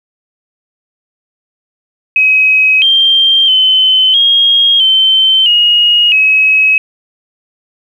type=tone with pitch steps; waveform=sine; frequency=2541 / 3171 / 3054 / 3259 / 3091 / 2875 / 2558 Hz; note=D#7 / G7 / G7 / G#7 / G7 / F7 / D#7; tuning=+36 / +19 / -46 / -33 / -25 / +50 / +47 cents; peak=-5 dBFS; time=2.16-6.78 s; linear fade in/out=2 ms; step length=660 ms; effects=7-bit